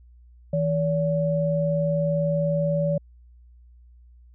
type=tone pair together; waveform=sine; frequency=161.12 / 572 Hz; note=E3 / D5; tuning=-39 / -46 cents; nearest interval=octave + minor seventh; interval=2193 cents; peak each=-23 dBFS; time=0.53-2.98 s; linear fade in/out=5 ms; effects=added 60 Hz sine -48 dBFS peak until 4.34 s